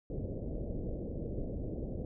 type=low-pass noise; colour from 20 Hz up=pink; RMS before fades=-38 dBFS; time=0.1-2.05 s; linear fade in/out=2 ms; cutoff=580 Hz; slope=48 dB/octave; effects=none